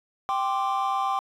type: chord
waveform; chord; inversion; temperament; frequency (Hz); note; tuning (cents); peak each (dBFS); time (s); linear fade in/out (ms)
triangle; G suspended fourth; none; equal; 784 / 1046.5 / 1174.7; G5 / C6 / D6; 0 / 0 / 0; -24 / -26 / -26; 0.29-1.19; 0
effects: tanh soft clip ceiling -15 dBFS